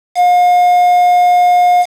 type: tone with quantisation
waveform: triangle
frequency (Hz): 714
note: F5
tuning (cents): +38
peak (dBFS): -4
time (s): 0.15-1.86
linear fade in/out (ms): 50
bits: 4
effects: low-pass 9000 Hz 12 dB/octave